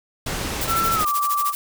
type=low-pass noise; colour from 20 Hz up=pink; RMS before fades=-27 dBFS; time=0.26-1.05 s; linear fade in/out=5 ms; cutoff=12000 Hz; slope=12 dB/octave
type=noise with tremolo; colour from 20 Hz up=blue; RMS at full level=-25 dBFS; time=0.61-1.55 s; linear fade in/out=0 ms; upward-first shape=sine; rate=13 Hz; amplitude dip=90%
type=tone with pitch glide; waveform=sine; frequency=1340 to 1166.5 Hz; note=E6 to D6; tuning=+28 to -12 cents; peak=-19 dBFS; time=0.67-1.54 s; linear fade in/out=50 ms; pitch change=-240 cents; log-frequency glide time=0.94-1.08 s
effects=none